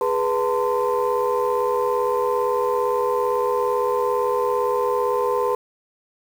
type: tone cluster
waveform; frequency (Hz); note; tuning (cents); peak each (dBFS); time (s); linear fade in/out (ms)
sine; 413.6 / 491.3 / 896 / 1032; G#4 / B4 / A5 / C6; -7 / -9 / +31 / -24; -23 / -21 / -26 / -24; 0.01-5.55; 2
effects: tanh soft clip ceiling -11 dBFS + 7-bit